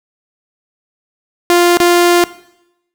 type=tone with dropouts; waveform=sawtooth; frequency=349.2 Hz; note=F4; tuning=in tune; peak=-3 dBFS; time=1.5-2.24 s; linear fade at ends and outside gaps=0 ms; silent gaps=1.771-1.802 s; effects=noise-tail reverb RT60 0.8 s tail -18 dB re dry